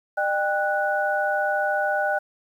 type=tone cluster; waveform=sine; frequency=605 / 791 / 1477 Hz; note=D#5 / G5 / F#6; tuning=-49 / +15 / -3 cents; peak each=-25 dBFS; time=0.17-2.19 s; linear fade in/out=10 ms; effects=9-bit

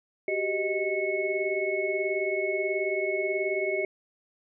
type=tone cluster; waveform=sine; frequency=378.1 / 396.6 / 622 / 2197 Hz; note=F#4 / G4 / D#5 / C#7; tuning=+38 / +20 / -1 / -16 cents; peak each=-31 dBFS; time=0.28-3.85 s; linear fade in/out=2 ms; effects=none

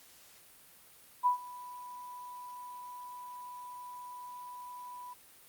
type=tone with ADSR envelope; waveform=sine; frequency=987.8 Hz; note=B5; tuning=in tune; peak=-22 dBFS; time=1.23-5.14 s; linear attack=32 ms; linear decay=110 ms; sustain=-21 dB; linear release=13 ms; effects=white hiss -58 dBFS RMS until 5.48 s + Opus 48 kbps

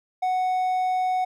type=tone; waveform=triangle; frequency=740 Hz; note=F#5; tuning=in tune; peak=-19 dBFS; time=0.22-1.25 s; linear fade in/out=10 ms; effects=none

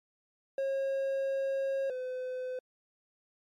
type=tone pair in turn; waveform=triangle; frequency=542 / 508.6 Hz; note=C#5 / C5; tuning=-39 / -49 cents; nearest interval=minor second; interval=110 cents; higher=first; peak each=-27 / -32 dBFS; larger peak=first; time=0.58-1.9 / 1.9-2.59 s; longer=first; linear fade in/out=2 ms; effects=MP3 64 kbps

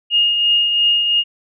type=tone with tremolo; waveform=sine; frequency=2847 Hz; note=F7; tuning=33 cents sharp; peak=-10 dBFS; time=0.1-1.24 s; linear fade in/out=50 ms; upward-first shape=triangle; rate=2.9 Hz; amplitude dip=45%; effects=none

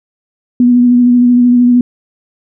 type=tone with vibrato; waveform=sine; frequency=244.5 Hz; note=B3; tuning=17 cents flat; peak=-4 dBFS; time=0.6-1.81 s; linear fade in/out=2 ms; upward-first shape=sine; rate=13 Hz; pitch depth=21 cents each way; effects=none

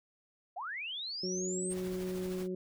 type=linear sweep; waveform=sine; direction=up; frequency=640 to 8710 Hz; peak=-37 dBFS; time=0.56-1.74 s; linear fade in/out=10 ms
type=harmonic tone; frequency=184.1 Hz; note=F#3; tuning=8 cents flat; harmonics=1 / 2 / 3; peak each=-38 / -36 / -49 dBFS; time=1.23-2.55 s; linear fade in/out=5 ms
type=noise with tremolo; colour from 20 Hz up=pink; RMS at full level=-47 dBFS; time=1.69-2.48 s; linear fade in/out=50 ms; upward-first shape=sine; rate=13 Hz; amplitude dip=40%
effects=none

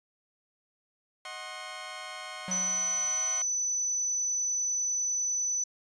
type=chord; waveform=15% pulse; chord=C diminished; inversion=first; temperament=equal with one note detuned; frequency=622.3 / 740 / 1067.3 Hz; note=Eb5 / Gb5 / C6; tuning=0 / 0 / +34 cents; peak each=-39 / -37 / -35 dBFS; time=1.25-3.42 s; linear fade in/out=2 ms
type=tone with exponential decay; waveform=square; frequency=185 Hz; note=F#3; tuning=in tune; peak=-35 dBFS; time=2.48-3.31 s; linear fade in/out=2 ms; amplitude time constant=180 ms
type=tone; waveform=sine; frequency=5990 Hz; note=F#8; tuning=20 cents sharp; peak=-27 dBFS; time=2.51-5.64 s; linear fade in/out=5 ms
effects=resampled to 22050 Hz

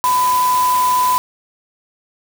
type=tone in noise; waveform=sine; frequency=1001 Hz; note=B5; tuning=23 cents sharp; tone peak=-12 dBFS; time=0.04-1.18 s; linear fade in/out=0 ms; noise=white; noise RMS=-25 dBFS; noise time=0.04-1.18 s; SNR=+10 dB; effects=none

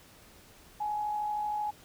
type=tone with amplitude modulation; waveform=sine; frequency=840 Hz; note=G#5; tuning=19 cents sharp; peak=-28 dBFS; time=0.8-1.71 s; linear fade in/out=10 ms; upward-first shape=sine; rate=53 Hz; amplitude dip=35%; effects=pink hiss -56 dBFS RMS until 1.84 s

